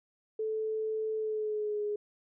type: tone with pitch glide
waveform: sine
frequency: 436.8 to 416.6 Hz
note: A4 to G#4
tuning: -13 to +5 cents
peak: -30 dBFS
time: 0.39-1.96 s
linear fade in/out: 5 ms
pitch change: -82 cents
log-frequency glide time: 1.16-1.83 s
effects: none